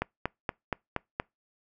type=click train; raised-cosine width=0.5 ms; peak=-13 dBFS; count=6; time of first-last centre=0.02-1.199 s; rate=4.24 Hz; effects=noise-tail reverb RT60 0.2 s tail -26 dB re dry